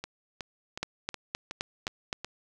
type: two click trains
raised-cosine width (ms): 0.2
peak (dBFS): -19 / -13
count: 7 / 6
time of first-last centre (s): 0.04-2.246 / 0.83-2.129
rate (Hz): 2.72 / 3.85
effects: none